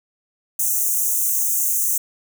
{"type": "high-pass noise", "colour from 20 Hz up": "white", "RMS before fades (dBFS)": -20, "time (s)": [0.59, 1.98], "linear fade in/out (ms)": 5, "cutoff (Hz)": 6000, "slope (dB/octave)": 96, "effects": []}